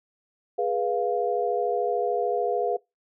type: chord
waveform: sine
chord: F diminished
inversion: first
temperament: equal with one note detuned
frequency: 415.3 / 488.8 / 698.5 Hz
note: Ab4 / Cb5 / F5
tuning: 0 / -18 / 0 cents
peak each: -27 dBFS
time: 0.58-2.77 s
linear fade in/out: 10 ms
effects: noise-tail reverb RT60 0.2 s tail -23 dB re dry